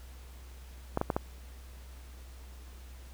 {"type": "clicks", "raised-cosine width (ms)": 1, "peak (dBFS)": -14, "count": 4, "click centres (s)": [0.974, 1.014, 1.102, 1.165], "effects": ["added 63 Hz sine -46 dBFS peak until 3.13 s", "pink hiss -57 dBFS RMS until 3.13 s"]}